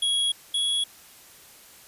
square tone pair in turn, 3322 / 3347 Hz, G#7 / G#7, 0 / +13 cents, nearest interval unison, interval 13 cents, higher second, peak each -22 / -23 dBFS, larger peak first, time 0.02-0.32 / 0.54-0.84 s, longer neither, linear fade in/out 5 ms, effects white hiss -50 dBFS RMS until 1.87 s + resampled to 32000 Hz

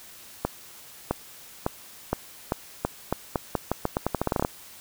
accelerating click train, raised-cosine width 1 ms, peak -9 dBFS, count 21, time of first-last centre 0.45-4.449 s, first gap 660 ms, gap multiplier 0.84, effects white hiss -47 dBFS RMS until 4.8 s

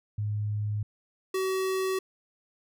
sine / square tone pair in turn, 104.9 / 378.8 Hz, G#2 / F#4, +18 / +41 cents, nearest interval octave + minor seventh, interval 2223 cents, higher second, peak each -27 / -27 dBFS, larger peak neither, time 0.18-0.83 / 1.34-1.99 s, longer neither, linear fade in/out 5 ms, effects none

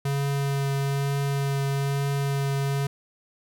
square tone with vibrato, 139.3 Hz, C#3, 9 cents sharp, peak -24 dBFS, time 0.05-2.87 s, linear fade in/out 5 ms, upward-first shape triangle, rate 1.1 Hz, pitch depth 12 cents each way, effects 11-bit

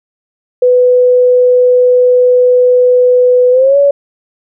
sine tone with pitch glide, 497.7 to 565.1 Hz, B4 to C#5, +13 to +33 cents, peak -4 dBFS, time 0.62-3.91 s, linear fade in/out 5 ms, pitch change +220 cents, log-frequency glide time 3.51-3.77 s, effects none

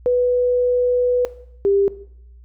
sine tone pair in turn, 493.9 / 397.9 Hz, B4 / G4, 0 / +26 cents, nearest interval major third, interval 374 cents, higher first, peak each -13 dBFS, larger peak neither, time 0.06-1.25 / 1.65-1.88 s, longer first, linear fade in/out 0 ms, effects noise-tail reverb RT60 0.7 s tail -17 dB re dry + added 60 Hz sine -41 dBFS peak until 2.44 s

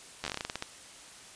slowing click train, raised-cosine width 0.2 ms, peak -16 dBFS, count 13, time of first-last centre 0.24-0.624 s, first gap 11 ms, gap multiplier 1.18, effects white hiss -50 dBFS RMS until 1.35 s + resampled to 22050 Hz

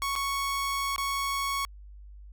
sawtooth tone with dropouts, 1108.7 Hz, C#6, in tune, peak -24 dBFS, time 0.02-1.65 s, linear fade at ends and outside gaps 0 ms, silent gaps 0.154-0.161 / 0.961-0.981 s, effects added 50 Hz sine -44 dBFS peak until 2.32 s

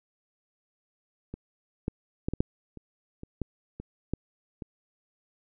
clicks, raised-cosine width 3 ms, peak -24 / -15 / -15 / -17 / -10 / -30 / -27 / -17 / -25 / -15 / -24 dBFS, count 11, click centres 1.34 / 1.881 / 2.285 / 2.336 / 2.405 / 2.773 / 3.234 / 3.417 / 3.8 / 4.136 / 4.622 s, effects none

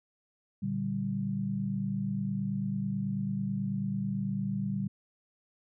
sine chord, G minor, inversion first, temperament just, 117.6 / 147 / 196 Hz, Bb2 / D3 / G3, +16 / +2 / 0 cents, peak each -37 / -36 / -31 dBFS, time 0.62-4.88 s, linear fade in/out 10 ms, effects none

